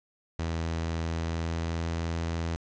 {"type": "tone with pitch glide", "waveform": "sawtooth", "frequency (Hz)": [82.3, 83.16], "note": ["E2", "E2"], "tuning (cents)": [-2, 16], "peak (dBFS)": -25, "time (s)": [0.39, 2.56], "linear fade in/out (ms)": 0, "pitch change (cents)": 18, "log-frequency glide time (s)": [1.1, 1.9], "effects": ["resampled to 16000 Hz", "9-bit"]}